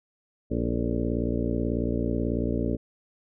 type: harmonic tone with a mistuned harmonic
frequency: 58.27 Hz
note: A#1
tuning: in tune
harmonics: 1 / 2 / 3 / 4 / 5 / 6 / 7 / 8 / 9 / 10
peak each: -31 / -32 / -36 / -30 / -31 / -35 / -35 / -37 / -41 / -38 dBFS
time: 0.5-2.77 s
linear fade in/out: 20 ms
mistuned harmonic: 7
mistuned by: +62 cents
effects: none